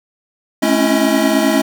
square tone cluster, 217.4 / 270.6 / 280 / 333.3 / 635 Hz, A3 / C#4 / C#4 / E4 / D#5, -21 / -42 / +18 / +19 / +35 cents, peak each -19 dBFS, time 0.62-1.62 s, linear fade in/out 10 ms, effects none

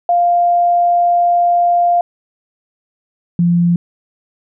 sine tone pair in turn, 698.5 / 172.87 Hz, F5 / F3, 0 / -17 cents, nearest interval 2 octaves, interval 2417 cents, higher first, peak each -9 dBFS, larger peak neither, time 0.09-2.01 / 3.39-3.76 s, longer first, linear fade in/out 2 ms, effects none

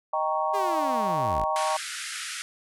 sine chord, Eb dominant seventh, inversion none, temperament equal, 622.3 / 784 / 932.3 / 1108.7 Hz, Eb5 / G5 / Bb5 / Db6, 0 / 0 / 0 / 0 cents, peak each -29 dBFS, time 0.13-1.77 s, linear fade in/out 5 ms
sawtooth linear sweep, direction down, 415.3 to 36.93 Hz, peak -27 dBFS, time 0.53-1.45 s, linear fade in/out 20 ms
pink band-pass noise, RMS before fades -35 dBFS, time 1.56-2.42 s, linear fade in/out 0 ms, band 1300 to 11000 Hz, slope 96 dB/octave
effects none

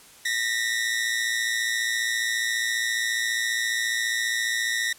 sawtooth tone pair together, 1833.3 / 1948 Hz, A#6 / B6, -29 / -24 cents, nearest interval minor second, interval 105 cents, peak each -23 dBFS, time 0.25-4.93 s, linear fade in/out 5 ms, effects white hiss -50 dBFS RMS until 4.98 s + low-pass 12000 Hz 12 dB/octave

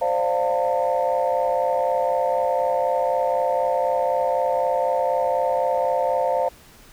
sine chord, D minor seventh, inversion third, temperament equal with one note detuned, 523.3 / 587.3 / 698.5 / 901.6 Hz, C5 / D5 / F5 / A5, 0 / 0 / 0 / +42 cents, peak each -22 / -24 / -23 / -25 dBFS, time 0.01-6.49 s, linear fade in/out 10 ms, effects tanh soft clip ceiling -11 dBFS + pink hiss -49 dBFS RMS until 6.92 s

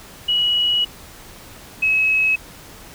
sine tone pair in turn, 2919 / 2568 Hz, F#7 / E7, -24 / -46 cents, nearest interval major second, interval 222 cents, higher first, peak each -15 / -14 dBFS, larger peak second, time 0.28-0.85 / 1.82-2.36 s, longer first, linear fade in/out 10 ms, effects pink hiss -41 dBFS RMS until 2.94 s

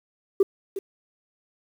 sine tone with echo, 390.6 Hz, G4, 6 cents flat, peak -12 dBFS, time 0.4-0.43 s, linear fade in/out 5 ms, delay 360 ms, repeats 1, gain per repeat -14 dB, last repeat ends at 0.79 s, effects tanh soft clip ceiling -11 dBFS + 8-bit

